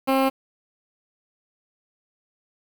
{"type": "tone with notch filter", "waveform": "15% pulse", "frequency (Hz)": 267.1, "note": "C4", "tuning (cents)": 36, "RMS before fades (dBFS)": -20, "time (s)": [0.07, 0.3], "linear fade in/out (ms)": 20, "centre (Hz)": 6600, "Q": 0.51, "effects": ["7-bit"]}